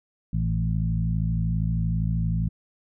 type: harmonic tone with a mistuned harmonic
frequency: 55 Hz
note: A1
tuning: in tune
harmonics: 1 / 2 / 3 / 4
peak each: -27 / -26 / -26 / -36 dBFS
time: 0.33-2.49 s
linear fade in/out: 5 ms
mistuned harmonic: 2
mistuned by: +36 cents
effects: none